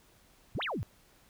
sine exponential two-way sweep, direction up then down, 77.4 to 3951 to 77.4 Hz, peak -32 dBFS, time 0.55-0.83 s, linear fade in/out 0 ms, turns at 0.63 s, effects pink hiss -63 dBFS RMS until 1.29 s

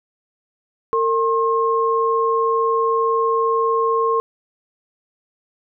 sine tone pair together, 455.5 / 1070.9 Hz, A#4 / C6, -40 / +40 cents, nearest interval octave + minor third, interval 1480 cents, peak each -18 dBFS, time 0.93-4.2 s, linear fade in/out 0 ms, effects none

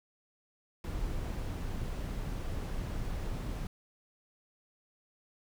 brown noise, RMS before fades -36 dBFS, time 0.84-3.67 s, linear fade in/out 2 ms, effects none

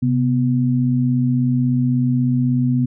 sine tone pair together, 130.81 / 247.2 Hz, C3 / B3, 0 / +2 cents, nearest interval major seventh, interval 1102 cents, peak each -17 dBFS, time 0.02-2.86 s, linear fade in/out 10 ms, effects none

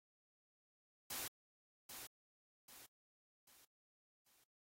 white noise with echo, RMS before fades -45 dBFS, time 1.1-1.28 s, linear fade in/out 5 ms, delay 790 ms, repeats 4, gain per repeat -7 dB, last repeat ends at 4.44 s, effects AAC 48 kbps

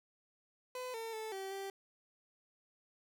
30% pulse tone with pitch steps, 505 / 452.4 / 438.7 / 385.9 / 390.8 Hz, B4 / A4 / A4 / G4 / G4, +39 / +48 / -5 / -27 / -5 cents, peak -38 dBFS, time 0.75-1.7 s, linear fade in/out 2 ms, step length 190 ms, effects none

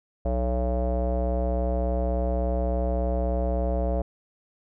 square tone with low-pass filter, 61.74 Hz, B1, in tune, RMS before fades -25 dBFS, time 0.25-4.02 s, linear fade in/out 5 ms, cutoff 620 Hz, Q 9, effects none

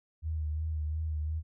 sine tone with vibrato, 77.78 Hz, D#2, in tune, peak -30 dBFS, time 0.22-1.43 s, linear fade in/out 50 ms, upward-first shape sine, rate 2.8 Hz, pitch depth 40 cents each way, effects none

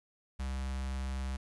square tone with notch filter, 66 Hz, C2, 16 cents sharp, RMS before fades -36 dBFS, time 0.39-1.37 s, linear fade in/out 10 ms, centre 390 Hz, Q 1, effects resampled to 24000 Hz + 11-bit

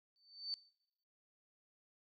sine tone with exponential growth, 4548 Hz, C#8, 44 cents sharp, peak -35 dBFS, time 0.16-0.54 s, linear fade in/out 0 ms, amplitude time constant 81 ms, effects noise-tail reverb RT60 0.8 s tail -23 dB re dry + MP3 48 kbps

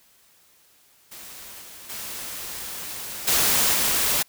white noise with level steps, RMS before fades -41 / -43 / -34 / -20 / -22 dBFS, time 1.11-4.23 s, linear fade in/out 10 ms, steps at 1.61 / 1.89 / 3.27 / 3.73 s, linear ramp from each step 10 ms, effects white hiss -58 dBFS RMS until 4.28 s

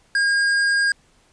sine tone with tanh clipping, 1621 Hz, G#6, 42 cents flat, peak -18 dBFS, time 0.15-0.92 s, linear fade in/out 2 ms, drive 15 dB, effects pink hiss -58 dBFS RMS until 1.32 s + resampled to 22050 Hz

